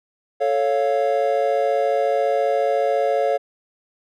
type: chord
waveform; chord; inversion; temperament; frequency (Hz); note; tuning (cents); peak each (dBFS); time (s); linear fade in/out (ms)
triangle; A augmented; none; equal; 440 / 554.4 / 698.5; A4 / C#5 / E#5; 0 / 0 / 0; -21 / -18 / -20; 0.4-3.38; 20
effects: none